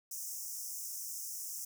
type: high-pass noise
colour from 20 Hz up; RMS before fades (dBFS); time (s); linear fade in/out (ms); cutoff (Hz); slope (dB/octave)
pink; -42; 0.11-1.65; 5; 5400; 96
effects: none